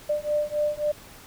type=beating tone pair; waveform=sine; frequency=594 / 597.7 Hz; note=D5 / D5; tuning=+20 / +30 cents; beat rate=3.7 Hz; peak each=-26 / -26 dBFS; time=0.09-0.92 s; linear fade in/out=10 ms; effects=pink hiss -47 dBFS RMS until 1.26 s